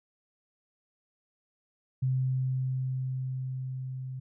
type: tone with level ramp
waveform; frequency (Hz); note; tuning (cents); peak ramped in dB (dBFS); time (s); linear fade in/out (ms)
sine; 130; C3; -11; -24 to -35; 2.02-4.2; 10
effects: none